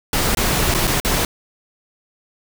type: noise with dropouts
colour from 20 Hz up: pink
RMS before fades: -18 dBFS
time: 0.13-1.25 s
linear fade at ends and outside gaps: 2 ms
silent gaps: 0.349-0.371 / 0.741-0.746 / 0.872-0.875 / 1.001-1.048 s
effects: none